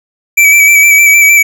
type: tone with vibrato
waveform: square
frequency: 2308 Hz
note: D7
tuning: 31 cents flat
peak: -3 dBFS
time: 0.37-1.43 s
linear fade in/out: 10 ms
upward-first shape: square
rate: 6.5 Hz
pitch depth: 24 cents each way
effects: none